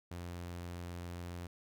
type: tone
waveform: sawtooth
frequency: 87.31 Hz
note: F2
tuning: in tune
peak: -38 dBFS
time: 0.11-1.47 s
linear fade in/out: 5 ms
effects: none